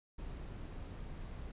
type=noise; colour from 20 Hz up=brown; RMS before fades=-45 dBFS; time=0.18-1.52 s; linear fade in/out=10 ms; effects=resampled to 8000 Hz